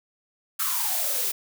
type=noise with high-pass filter sweep; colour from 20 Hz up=blue; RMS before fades=-26 dBFS; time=0.59-1.32 s; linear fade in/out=10 ms; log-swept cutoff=1300 to 400 Hz; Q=8.8; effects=none